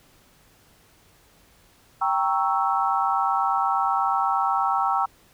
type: chord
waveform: sine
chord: G diminished seventh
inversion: none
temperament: equal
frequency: 784 / 932.3 / 1108.7 / 1318.5 Hz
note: G5 / Bb5 / Db6 / Fb6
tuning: 0 / 0 / 0 / 0 cents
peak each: -24 / -26 / -27 / -25 dBFS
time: 2.01-5.06 s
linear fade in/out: 10 ms
effects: pink hiss -57 dBFS RMS until 5.33 s